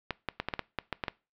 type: clicks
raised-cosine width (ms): 0.3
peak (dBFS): -14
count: 10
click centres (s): 0.107 / 0.287 / 0.4 / 0.486 / 0.538 / 0.593 / 0.787 / 0.927 / 1.038 / 1.082
effects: noise-tail reverb RT60 0.3 s tail -22 dB re dry + low-pass 4000 Hz 12 dB/octave